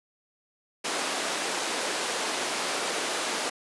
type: band-pass noise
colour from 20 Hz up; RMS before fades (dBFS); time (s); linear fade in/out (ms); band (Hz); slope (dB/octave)
pink; -30; 0.84-3.5; 10; 360 to 10000; 12
effects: high-pass 200 Hz 12 dB/octave + resampled to 24000 Hz